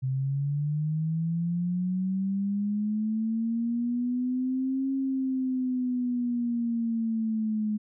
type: linear two-way sweep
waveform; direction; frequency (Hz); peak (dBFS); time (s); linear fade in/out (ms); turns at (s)
sine; up then down; 129.3 to 270 to 211; -25; 0.02-7.78; 20; 4.92
effects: none